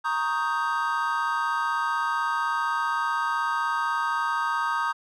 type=chord; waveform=triangle; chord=Eb dominant seventh; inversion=second; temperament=equal; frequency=932.3 / 1108.7 / 1244.5 / 1568 Hz; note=Bb5 / Db6 / Eb6 / G6; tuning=0 / 0 / 0 / 0 cents; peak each=-27 / -30 / -26 / -28 dBFS; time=0.04-4.93 s; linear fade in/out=20 ms; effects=none